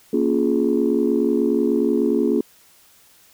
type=chord; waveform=sine; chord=Bb minor seventh; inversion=none; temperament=just; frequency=233.1 / 279.7 / 349.6 / 419.5 Hz; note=Bb3 / Db4 / F4 / Ab4; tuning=0 / +16 / +2 / +17 cents; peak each=-21 dBFS; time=0.13-2.41 s; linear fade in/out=5 ms; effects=tanh soft clip ceiling -7 dBFS + white hiss -53 dBFS RMS until 3.33 s